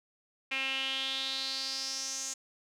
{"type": "tone with band-pass filter sweep", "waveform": "sawtooth", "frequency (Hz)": 267.2, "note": "C4", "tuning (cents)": 36, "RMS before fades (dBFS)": -35, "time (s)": [0.51, 2.34], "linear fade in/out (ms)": 10, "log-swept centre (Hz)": [2500, 6800], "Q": 5.4, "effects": []}